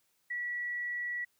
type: tone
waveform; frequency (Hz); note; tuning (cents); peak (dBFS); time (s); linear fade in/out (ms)
sine; 1940; B6; -31; -33; 0.3-1.25; 10
effects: white hiss -74 dBFS RMS until 1.39 s